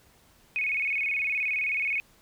sine tone with vibrato, 2349 Hz, D7, in tune, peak -25 dBFS, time 0.56-2 s, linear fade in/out 0 ms, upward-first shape square, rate 19 Hz, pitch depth 110 cents each way, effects pink hiss -60 dBFS RMS until 2.21 s

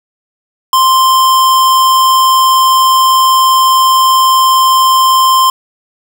square tone, 1046.5 Hz, C6, in tune, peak -6 dBFS, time 0.73-5.5 s, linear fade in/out 2 ms, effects none

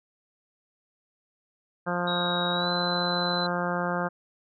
harmonic tone, 176.1 Hz, F3, 15 cents sharp, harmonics 1 / 2 / 3 / 4 / 5 / 6 / 7 / 8 / 9, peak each -31 / -36 / -32 / -34 / -35 / -37 / -35 / -36 / -36 dBFS, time 1.86-4.09 s, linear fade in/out 20 ms
sine tone with pitch glide, 3813 to 4033 Hz, A#7 to B7, +38 to +36 cents, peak -29 dBFS, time 2.07-3.47 s, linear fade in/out 10 ms, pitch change +98 cents, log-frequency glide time 2.53-2.7 s
effects none

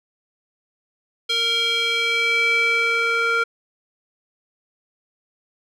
square tone with band-pass filter sweep, 462.6 Hz, A#4, 13 cents flat, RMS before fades -20 dBFS, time 1.29-3.44 s, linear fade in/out 10 ms, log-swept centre 3500 to 1700 Hz, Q 3.9, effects none

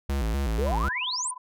square tone with vibrato, 61.74 Hz, B1, in tune, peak -25 dBFS, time 0.09-0.89 s, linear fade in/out 5 ms, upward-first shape square, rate 4 Hz, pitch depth 200 cents each way
sine exponential sweep, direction up, 392 to 9580 Hz, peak -27 dBFS, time 0.58-1.31 s, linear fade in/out 5 ms
sine tone with tremolo, 1004 Hz, B5, 28 cents sharp, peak -31 dBFS, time 0.66-1.38 s, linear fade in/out 10 ms, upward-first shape sine, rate 17 Hz, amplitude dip 95%
effects none

